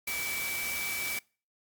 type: tone in noise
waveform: sine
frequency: 2303 Hz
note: D7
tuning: 34 cents flat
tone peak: -34 dBFS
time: 0.07-1.19 s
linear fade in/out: 5 ms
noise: white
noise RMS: -36 dBFS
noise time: 0.07-1.19 s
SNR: -1 dB
effects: noise-tail reverb RT60 0.4 s tail -26 dB re dry + Opus 48 kbps